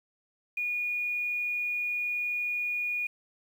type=tone with quantisation; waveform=sine; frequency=2447 Hz; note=D#7; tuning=29 cents flat; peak=-28 dBFS; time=0.57-3.07 s; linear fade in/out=5 ms; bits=9; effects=none